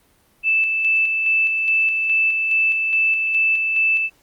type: tone with tremolo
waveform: sine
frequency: 2637 Hz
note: E7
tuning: in tune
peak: -14 dBFS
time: 0.43-4.1 s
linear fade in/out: 50 ms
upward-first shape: square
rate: 2.4 Hz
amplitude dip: 35%
effects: pink hiss -58 dBFS RMS until 4.22 s + Opus 32 kbps